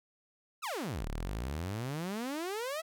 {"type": "exponential two-way sweep", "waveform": "sawtooth", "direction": "down then up", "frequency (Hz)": [1411, 33.3, 667], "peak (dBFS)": -31, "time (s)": [0.62, 2.82], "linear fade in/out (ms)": 20, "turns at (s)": 1.07, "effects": []}